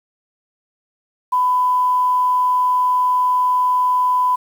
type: tone with quantisation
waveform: sine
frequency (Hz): 1000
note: B5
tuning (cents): +21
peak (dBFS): -13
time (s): 1.32-4.36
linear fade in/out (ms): 10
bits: 7
effects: none